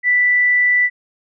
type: tone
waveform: sine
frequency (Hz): 1975.5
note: B6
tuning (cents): 0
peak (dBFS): -11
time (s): 0.03-0.9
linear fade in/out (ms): 50
effects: none